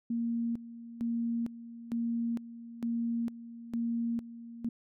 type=tone with tremolo; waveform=sine; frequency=233.1 Hz; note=A#3; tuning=in tune; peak=-29 dBFS; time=0.1-4.69 s; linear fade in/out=5 ms; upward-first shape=square; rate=1.1 Hz; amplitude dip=80%; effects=none